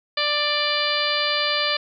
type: harmonic tone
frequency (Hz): 590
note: D5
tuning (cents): +8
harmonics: 1 / 2 / 3 / 4 / 5 / 6 / 7 / 8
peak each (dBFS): -28 / -28 / -28 / -28 / -28 / -28 / -28 / -28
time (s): 0.17-1.77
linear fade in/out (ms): 5
effects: none